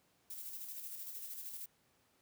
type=noise with tremolo; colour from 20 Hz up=violet; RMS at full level=-45 dBFS; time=0.3-1.66 s; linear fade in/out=5 ms; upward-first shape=square; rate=13 Hz; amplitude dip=35%; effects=pink hiss -73 dBFS RMS until 2.21 s + high-pass 100 Hz 12 dB/octave